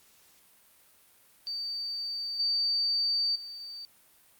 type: tone with level steps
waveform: sine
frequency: 4610 Hz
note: D8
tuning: 33 cents flat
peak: -32 / -25 / -39 dBFS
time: 1.47-3.85 s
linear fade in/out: 0 ms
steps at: 2.39 / 3.35 s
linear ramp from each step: 10 ms
effects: white hiss -61 dBFS RMS until 4.39 s + Opus 48 kbps